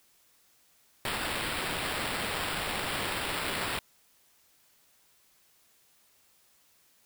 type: noise with sample-and-hold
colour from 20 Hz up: blue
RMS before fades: -33 dBFS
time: 1.05-3.79 s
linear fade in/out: 2 ms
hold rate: 6300 Hz
effects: white hiss -65 dBFS RMS until 7.05 s